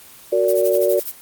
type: chord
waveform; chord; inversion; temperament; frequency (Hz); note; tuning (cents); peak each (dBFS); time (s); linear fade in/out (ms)
sine; Gb augmented; none; just; 370 / 462.5 / 578.1; Gb4 / Bb4 / D5; 0 / -14 / -27; -19 / -20 / -17; 0.32-1; 10
type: noise with tremolo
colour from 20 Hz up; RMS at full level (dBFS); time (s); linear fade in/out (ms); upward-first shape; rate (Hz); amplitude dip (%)
violet; -25; 0.48-1.12; 5; sine; 12; 95
effects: white hiss -43 dBFS RMS until 1.21 s + Opus 24 kbps